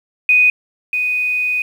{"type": "tone pair in turn", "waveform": "sine", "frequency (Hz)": [2489, 2489], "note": ["D#7", "D#7"], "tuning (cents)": [0, 0], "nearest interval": "unison", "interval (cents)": 0, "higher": "neither", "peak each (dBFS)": [-8, -15], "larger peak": "first", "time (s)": [[0.29, 0.5], [0.93, 1.62]], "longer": "second", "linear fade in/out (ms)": 2, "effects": ["7-bit"]}